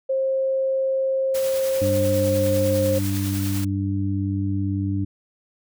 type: tone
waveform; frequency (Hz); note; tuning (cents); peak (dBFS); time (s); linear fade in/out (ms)
sine; 532; C5; +29; -19; 0.09-2.99; 10
type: noise with tremolo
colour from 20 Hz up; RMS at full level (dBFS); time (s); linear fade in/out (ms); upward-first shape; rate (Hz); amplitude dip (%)
white; -32; 1.34-3.65; 10; triangle; 10; 40
type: harmonic tone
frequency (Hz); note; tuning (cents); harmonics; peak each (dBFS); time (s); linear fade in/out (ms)
98; G2; 0; 1 / 2 / 3; -23 / -29 / -26; 1.81-5.05; 10
effects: none